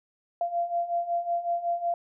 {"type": "beating tone pair", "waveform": "sine", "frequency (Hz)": [686, 691.4], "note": ["F5", "F5"], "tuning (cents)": [-31, -18], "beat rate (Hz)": 5.4, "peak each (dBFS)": [-31, -27], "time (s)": [0.41, 1.94], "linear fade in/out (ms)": 2, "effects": []}